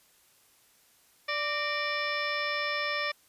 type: harmonic tone with a mistuned harmonic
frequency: 587.3 Hz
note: D5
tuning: in tune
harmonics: 1 / 2 / 3 / 4 / 5 / 6 / 7 / 8 / 9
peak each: -36 / -35 / -34 / -34 / -45 / -40 / -46 / -48 / -39 dBFS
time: 1.28-3.12 s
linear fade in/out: 10 ms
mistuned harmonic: 3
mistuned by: +71 cents
effects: white hiss -63 dBFS RMS until 3.28 s + resampled to 32000 Hz